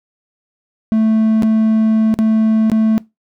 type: tone with dropouts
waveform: triangle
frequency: 220 Hz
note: A3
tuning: in tune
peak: -8 dBFS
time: 0.92-2.98 s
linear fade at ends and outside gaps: 0 ms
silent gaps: 1.423-1.432 / 2.141-2.189 / 2.699-2.717 s
effects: noise-tail reverb RT60 0.2 s tail -21 dB re dry